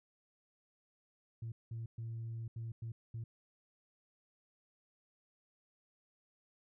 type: tone bursts at uneven times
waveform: sine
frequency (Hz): 114.3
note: A#2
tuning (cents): -34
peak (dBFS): -38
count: 6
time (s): 1.42-1.52 / 1.71-1.86 / 1.98-2.48 / 2.56-2.72 / 2.82-2.92 / 3.14-3.24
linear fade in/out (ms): 5
effects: tanh soft clip ceiling -37 dBFS